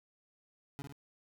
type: tone with echo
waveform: 25% pulse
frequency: 140.3 Hz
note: C#3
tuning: 21 cents sharp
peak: -37 dBFS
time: 0.79-0.82 s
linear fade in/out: 0 ms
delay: 52 ms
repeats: 2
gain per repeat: -4 dB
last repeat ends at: 0.924 s
effects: none